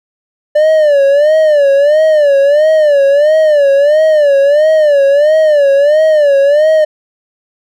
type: tone with vibrato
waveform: triangle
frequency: 590 Hz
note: D5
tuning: 8 cents sharp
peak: -3 dBFS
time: 0.55-6.85 s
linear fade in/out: 10 ms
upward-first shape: sine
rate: 1.5 Hz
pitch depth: 120 cents each way
effects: none